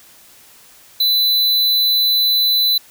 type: tone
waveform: square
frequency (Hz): 4000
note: B7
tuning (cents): +21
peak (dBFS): -13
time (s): 1-2.78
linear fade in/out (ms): 5
effects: white hiss -46 dBFS RMS until 2.9 s